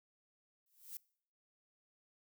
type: noise with exponential growth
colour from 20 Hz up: violet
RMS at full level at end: -43 dBFS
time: 0.66-0.97 s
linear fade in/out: 2 ms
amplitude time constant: 67 ms
effects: noise-tail reverb RT60 0.6 s tail -24 dB re dry